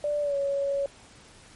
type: tone with pitch glide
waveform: sine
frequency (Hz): 588 to 558.5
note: D5 to C#5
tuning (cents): +2 to +13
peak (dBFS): -24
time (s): 0.04-0.86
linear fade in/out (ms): 2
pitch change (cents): -89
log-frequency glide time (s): 0.21-0.36
effects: pink hiss -52 dBFS RMS until 1.55 s + MP3 48 kbps